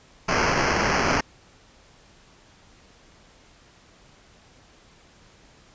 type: noise with sample-and-hold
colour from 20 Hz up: violet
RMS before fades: -22 dBFS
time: 0.28-1.21 s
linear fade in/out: 10 ms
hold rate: 3675 Hz
effects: pink hiss -54 dBFS RMS until 5.74 s + resampled to 16000 Hz